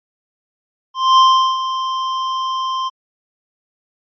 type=tone with ADSR envelope; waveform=square; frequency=1046.5 Hz; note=C6; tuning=in tune; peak=-7 dBFS; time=0.94-2.9 s; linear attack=240 ms; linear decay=390 ms; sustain=-12 dB; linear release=26 ms; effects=resampled to 11025 Hz